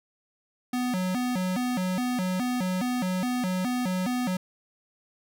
square tone with vibrato, 214 Hz, A3, 48 cents flat, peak -26 dBFS, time 0.73-4.37 s, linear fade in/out 5 ms, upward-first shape square, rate 2.4 Hz, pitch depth 260 cents each way, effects none

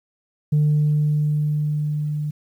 sine tone with level ramp, 150 Hz, D3, 37 cents sharp, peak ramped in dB -12 to -22 dBFS, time 0.52-2.31 s, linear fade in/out 10 ms, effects tanh soft clip ceiling -12 dBFS + 9-bit

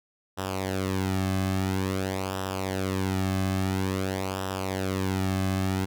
sawtooth tone with flanger, 95.1 Hz, F#2, 48 cents sharp, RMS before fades -28 dBFS, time 0.37-5.86 s, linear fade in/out 20 ms, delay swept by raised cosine 0.45 to 2.15 ms, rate 0.49 Hz, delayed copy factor -0.7, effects none

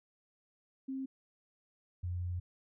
sine tone pair in turn, 266.2 / 88.83 Hz, C4 / F2, +30 / +30 cents, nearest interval octave + perfect fifth, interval 1900 cents, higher first, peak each -36 / -34 dBFS, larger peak second, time 0.88-1.06 / 2.03-2.4 s, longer second, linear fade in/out 10 ms, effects none

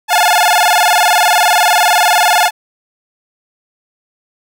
sawtooth tone with vibrato, 785 Hz, G5, 2 cents sharp, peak -4 dBFS, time 0.08-2.51 s, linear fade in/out 50 ms, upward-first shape square, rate 20 Hz, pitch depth 170 cents each way, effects none

